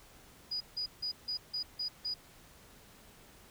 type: tone bursts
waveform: sine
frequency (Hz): 4925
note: D#8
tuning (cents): -19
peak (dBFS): -33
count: 7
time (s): 0.51-2.142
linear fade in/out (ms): 10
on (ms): 96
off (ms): 160
effects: pink hiss -58 dBFS RMS until 3.5 s